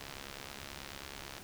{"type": "click train", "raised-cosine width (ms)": 0.2, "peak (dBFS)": -26, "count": 96, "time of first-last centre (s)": [0.01, 1.381], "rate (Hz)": 69.3, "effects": ["pink hiss -51 dBFS RMS until 1.43 s"]}